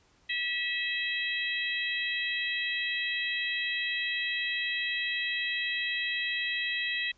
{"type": "harmonic tone", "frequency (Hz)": 648, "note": "E5", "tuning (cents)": -30, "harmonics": [3, 4, 5, 6], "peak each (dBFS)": [-32, -34, -36, -38], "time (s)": [0.29, 7.12], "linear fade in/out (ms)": 10, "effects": ["pink hiss -65 dBFS RMS until 7.17 s", "resampled to 16000 Hz"]}